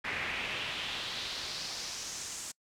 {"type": "noise with band-pass filter sweep", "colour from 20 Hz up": "brown", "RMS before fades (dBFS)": -38, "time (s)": [0.04, 2.52], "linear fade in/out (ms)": 10, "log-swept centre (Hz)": [2100, 7600], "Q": 2.5, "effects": ["noise-tail reverb RT60 0.1 s tail -25 dB re dry"]}